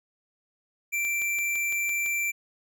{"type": "tone", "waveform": "square", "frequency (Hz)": 2349, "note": "D7", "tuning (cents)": 0, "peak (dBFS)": -26, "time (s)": [0.92, 2.32], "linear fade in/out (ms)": 20}
{"type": "click train", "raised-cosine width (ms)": 0.2, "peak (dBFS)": -25, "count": 7, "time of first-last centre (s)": [1.05, 2.062], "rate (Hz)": 5.93}
{"effects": []}